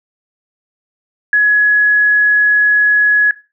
sine tone, 1684 Hz, G#6, 24 cents sharp, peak -7 dBFS, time 1.33-3.31 s, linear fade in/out 2 ms, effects noise-tail reverb RT60 0.3 s tail -19 dB re dry

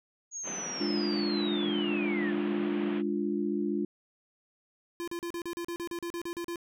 sine linear sweep, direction down, 6700 to 1661.2 Hz, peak -35 dBFS, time 0.31-2.34 s, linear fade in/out 50 ms
pink band-pass noise, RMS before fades -41 dBFS, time 0.43-3.03 s, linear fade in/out 50 ms, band 160 to 3200 Hz, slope 48 dB/octave
sine chord, D diminished, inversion second, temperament equal, 207.7 / 293.7 / 349.2 Hz, Ab3 / D4 / F4, 0 / 0 / 0 cents, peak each -32 dBFS, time 0.8-3.85 s, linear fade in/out 5 ms
square tone bursts, 343.2 Hz, F4, 30 cents flat, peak -34 dBFS, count 14, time 5-6.558 s, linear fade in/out 0 ms, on 76 ms, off 38 ms
effects none

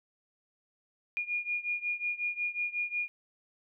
sine beating tone pair, 2429 / 2434.5 Hz, D#7 / D#7, -42 / -38 cents, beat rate 5.5 Hz, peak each -33 / -35 dBFS, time 1.17-3.08 s, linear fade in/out 0 ms, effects none

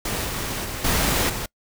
pink noise with level steps, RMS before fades -26 / -28 / -31 / -21 / -29 dBFS, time 0.05-1.46 s, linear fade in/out 5 ms, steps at 0.24 / 0.64 / 0.84 / 1.29 s, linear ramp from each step 10 ms, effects noise-tail reverb RT60 0.1 s tail -25 dB re dry

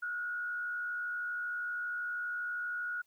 sine tone with frequency modulation, 1446 Hz, F#6, 40 cents flat, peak -34 dBFS, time 0.02-3.02 s, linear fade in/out 10 ms, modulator 72.6 Hz, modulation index 0.52, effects white hiss -75 dBFS RMS until 3.06 s

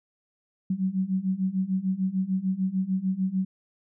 sine beating tone pair, 185 / 191.7 Hz, F#3 / G3, 0 / -38 cents, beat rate 6.7 Hz, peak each -28 / -26 dBFS, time 0.7-3.45 s, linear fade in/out 5 ms, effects none

